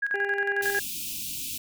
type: tone with tremolo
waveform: sine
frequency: 1644 Hz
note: G#6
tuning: 18 cents flat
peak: -23 dBFS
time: 0.02-0.8 s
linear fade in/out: 10 ms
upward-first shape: square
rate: 11 Hz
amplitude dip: 70%
type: harmonic tone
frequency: 400 Hz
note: G4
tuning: 35 cents sharp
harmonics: 1 / 2 / 4 / 5 / 6 / 7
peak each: -30 / -36 / -42 / -44 / -46 / -47 dBFS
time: 0.14-0.79 s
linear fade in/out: 2 ms
type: band-stop noise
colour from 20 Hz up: white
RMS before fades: -34 dBFS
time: 0.62-1.58 s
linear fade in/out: 5 ms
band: 340 to 2400 Hz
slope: 96 dB/octave
effects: none